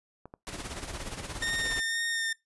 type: clicks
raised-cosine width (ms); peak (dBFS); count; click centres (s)
1; -30; 4; 0.256 / 0.339 / 0.5 / 0.973
type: noise with tremolo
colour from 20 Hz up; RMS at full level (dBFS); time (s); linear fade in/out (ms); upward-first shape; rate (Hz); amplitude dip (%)
pink; -36; 0.47-1.8; 0; sine; 17; 60
type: tone with vibrato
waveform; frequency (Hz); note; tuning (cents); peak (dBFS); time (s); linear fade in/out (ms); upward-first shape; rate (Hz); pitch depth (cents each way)
sawtooth; 1828; A#6; -34; -25; 1.42-2.33; 5; sine; 2; 15
effects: noise-tail reverb RT60 0.2 s tail -24 dB re dry + resampled to 24000 Hz